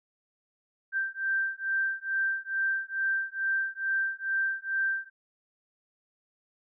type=beating tone pair; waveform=sine; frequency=1568 / 1570.3 Hz; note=G6 / G6; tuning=0 / +3 cents; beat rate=2.3 Hz; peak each=-30 dBFS; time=0.92-5.1 s; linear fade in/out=50 ms; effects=none